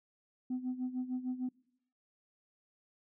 sine tone with tremolo, 253.4 Hz, B3, 45 cents sharp, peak -30 dBFS, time 0.5-1.49 s, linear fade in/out 5 ms, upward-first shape sine, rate 6.6 Hz, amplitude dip 80%, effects noise-tail reverb RT60 0.8 s tail -25 dB re dry + tanh soft clip ceiling -30 dBFS

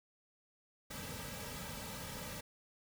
pink noise with comb filter, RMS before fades -45 dBFS, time 0.9-2.41 s, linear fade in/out 10 ms, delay 2.8 ms, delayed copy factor -0.95, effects none

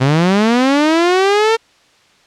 sawtooth linear sweep, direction up, 125.1 to 458.2 Hz, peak -6 dBFS, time 0-1.57 s, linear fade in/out 20 ms, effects white hiss -51 dBFS RMS until 2.26 s + low-pass 5000 Hz 12 dB/octave

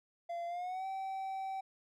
triangle tone with pitch glide, 686 to 770 Hz, F5 to G5, -31 to -31 cents, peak -35 dBFS, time 0.29-1.61 s, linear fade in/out 10 ms, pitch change +200 cents, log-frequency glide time 0.47-0.86 s, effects none

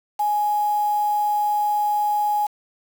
sine tone with quantisation, 834 Hz, G#5, 7 cents sharp, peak -18 dBFS, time 0.19-2.47 s, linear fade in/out 10 ms, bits 6, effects none

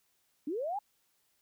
sine linear sweep, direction up, 269.5 to 848 Hz, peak -32 dBFS, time 0.47-0.79 s, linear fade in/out 5 ms, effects white hiss -74 dBFS RMS until 1.41 s

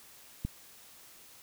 click, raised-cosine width 5 ms, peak -20 dBFS, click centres 0.45 s, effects white hiss -55 dBFS RMS until 1.42 s

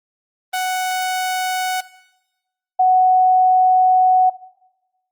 sawtooth / sine tone pair in turn, 742 / 742 Hz, F#5 / F#5, +5 / +5 cents, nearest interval unison, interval 0 cents, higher neither, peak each -15 / -10 dBFS, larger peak second, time 0.53-1.81 / 2.79-4.3 s, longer second, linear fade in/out 10 ms, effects noise-tail reverb RT60 1.0 s tail -18 dB re dry + Opus 32 kbps

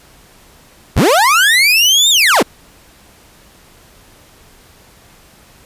30% pulse linear two-way sweep, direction up then down, 32.72 to 3729 to 136.3 Hz, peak -5 dBFS, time 0.96-2.43 s, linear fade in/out 10 ms, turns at 2.1 s, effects pink hiss -45 dBFS RMS until 5.65 s + resampled to 32000 Hz

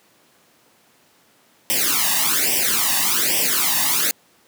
white noise with flanger, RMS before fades -19 dBFS, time 1.7-4.11 s, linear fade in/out 0 ms, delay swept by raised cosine 0.36 to 1.1 ms, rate 1.2 Hz, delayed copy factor +0.95, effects pink hiss -56 dBFS RMS until 4.47 s + high-pass 200 Hz 12 dB/octave

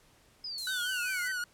sine exponential sweep, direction down, 5110 to 1864.7 Hz, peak -36 dBFS, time 0.44-1.32 s, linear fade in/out 5 ms
pink high-pass noise, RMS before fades -42 dBFS, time 0.58-1.28 s, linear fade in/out 0 ms, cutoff 7000 Hz, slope 24 dB/octave
45% pulse tone with vibrato, 1480 Hz, F#6, in tune, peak -32 dBFS, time 0.67-1.44 s, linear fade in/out 2 ms, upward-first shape triangle, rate 5.1 Hz, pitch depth 70 cents each way
effects pink hiss -63 dBFS RMS until 1.53 s + low-pass 12000 Hz 12 dB/octave

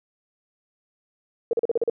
sine tone bursts, 465 Hz, A#4, 4 cents flat, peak -18 dBFS, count 7, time 1.51-1.898 s, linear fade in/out 2 ms, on 22 ms, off 39 ms, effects none

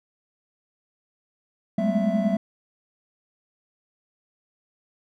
triangle tone cluster, 190.5 / 206.9 / 217.2 / 251.3 / 665 Hz, G3 / G#3 / A3 / B3 / E5, -49 / -6 / -22 / +30 / +15 cents, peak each -24 / -23 / -24 / -30 / -25 dBFS, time 1.78-2.37 s, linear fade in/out 5 ms, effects none

